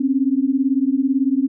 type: beating tone pair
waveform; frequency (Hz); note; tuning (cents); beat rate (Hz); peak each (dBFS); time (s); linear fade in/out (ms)
sine; 260 / 278; C4 / C#4; -11 / +5; 18; -18; 0-1.48; 10
effects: none